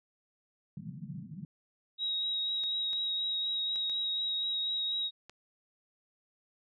pink band-pass noise, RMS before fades -43 dBFS, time 0.77-1.45 s, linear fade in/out 2 ms, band 130 to 210 Hz, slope 48 dB/octave
sine tone with vibrato, 3808 Hz, A#7, 36 cents sharp, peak -30 dBFS, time 1.98-5.11 s, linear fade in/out 50 ms, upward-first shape triangle, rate 4.1 Hz, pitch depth 18 cents each way
clicks, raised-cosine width 0.2 ms, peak -31 dBFS, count 5, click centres 2.637 / 2.932 / 3.759 / 3.897 / 5.296 s
effects none

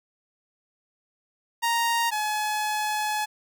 sawtooth tone pair in turn, 932.3 / 849.4 Hz, A#5 / G#5, 0 / +39 cents, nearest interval major second, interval 161 cents, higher first, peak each -18 / -21 dBFS, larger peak first, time 1.62-2.11 / 2.11-3.26 s, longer second, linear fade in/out 20 ms, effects none

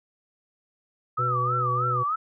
sine tone with vibrato, 1238 Hz, D#6, 9 cents flat, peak -23 dBFS, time 1.17-2.16 s, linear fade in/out 10 ms, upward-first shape sine, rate 3.2 Hz, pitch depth 150 cents each way
harmonic tone, 123.47 Hz, B2, in tune, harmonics 1 / 3 / 4, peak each -28 / -37 / -34 dBFS, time 1.18-2.04 s, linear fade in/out 20 ms
effects none

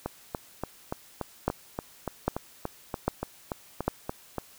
two click trains, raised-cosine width 1 ms, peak -10 / -16 dBFS, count 4 / 16, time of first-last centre 1.48-3.88 / 0.06-4.383 s, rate 1.25 / 3.47 Hz, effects white hiss -54 dBFS RMS until 4.58 s

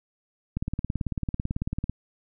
click train, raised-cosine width 5 ms, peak -15 dBFS, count 25, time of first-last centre 0.57-1.896 s, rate 18.1 Hz, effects none

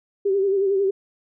sine tone with vibrato, 392 Hz, G4, in tune, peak -17 dBFS, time 0.25-0.91 s, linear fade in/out 10 ms, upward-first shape sine, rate 11 Hz, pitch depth 54 cents each way, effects none

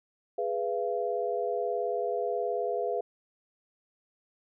sine chord, F diminished, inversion first, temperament equal with one note detuned, 415.3 / 493.9 / 682.9 Hz, Ab4 / Cb5 / F5, 0 / 0 / -39 cents, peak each -32 dBFS, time 0.38-3.01 s, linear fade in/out 5 ms, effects none

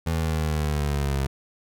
25% pulse linear sweep, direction down, 82.41 to 67.5 Hz, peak -19 dBFS, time 0.06-1.27 s, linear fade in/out 10 ms, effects none

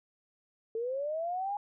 sine linear sweep, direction up, 440 to 830.6 Hz, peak -31 dBFS, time 0.75-1.57 s, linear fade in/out 2 ms, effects none

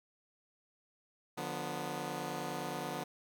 10% pulse chord, B diminished, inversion first, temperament just, 148.16 / 177.8 / 246.9 Hz, D3 / F3 / B3, +16 / +31 / 0 cents, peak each -34 dBFS, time 1.37-3.04 s, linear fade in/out 10 ms, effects none

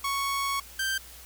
sawtooth tone pair in turn, 1108.7 / 1567.9 Hz, C#6 / G6, 0 / 0 cents, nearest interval tritone, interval 600 cents, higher second, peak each -23 dBFS, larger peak neither, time 0.04-0.6 / 0.79-0.98 s, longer first, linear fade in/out 5 ms, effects added 60 Hz sine -51 dBFS peak until 1.25 s + white hiss -48 dBFS RMS until 1.25 s

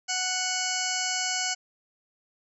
harmonic tone, 740 Hz, F#5, in tune, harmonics 1 / 2 / 3 / 4 / 6 / 7 / 8 / 9 / 10, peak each -35 / -35 / -35 / -35 / -35 / -35 / -35 / -35 / -35 dBFS, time 0.08-1.55 s, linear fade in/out 20 ms, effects none

